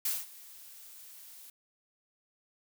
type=noise with ADSR envelope; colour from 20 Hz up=blue; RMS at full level=-30 dBFS; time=0.05-1.5 s; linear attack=5 ms; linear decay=200 ms; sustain=-21 dB; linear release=3 ms; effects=none